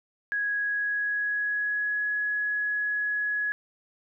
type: tone with pitch glide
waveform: sine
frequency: 1661.2 to 1682.4 Hz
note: G#6 to G#6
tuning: 0 to +22 cents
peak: -25 dBFS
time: 0.32-3.52 s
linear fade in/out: 0 ms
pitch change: +22 cents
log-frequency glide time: 0.57-2.07 s
effects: none